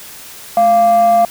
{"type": "tone with frequency modulation", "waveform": "sine", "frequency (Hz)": 693, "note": "F5", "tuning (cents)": -14, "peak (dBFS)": -6, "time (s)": [0.57, 1.25], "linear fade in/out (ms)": 2, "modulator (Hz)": 479, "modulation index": 0.28, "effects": ["tanh soft clip ceiling -3 dBFS", "white hiss -34 dBFS RMS until 1.3 s"]}